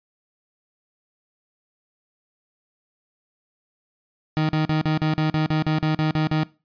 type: tone bursts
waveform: 30% pulse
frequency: 155.56 Hz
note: D#3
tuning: in tune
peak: -16 dBFS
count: 13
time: 4.37-6.434 s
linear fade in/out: 0 ms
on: 120 ms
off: 42 ms
effects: noise-tail reverb RT60 0.3 s tail -21 dB re dry + resampled to 11025 Hz